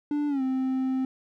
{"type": "tone with pitch glide", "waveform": "triangle", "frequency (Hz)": [293.5, 261.5], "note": ["D4", "C4"], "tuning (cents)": [-1, -1], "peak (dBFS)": -22, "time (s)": [0.11, 1.05], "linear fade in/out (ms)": 2, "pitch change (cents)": -200, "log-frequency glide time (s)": [0.28, 0.42], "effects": []}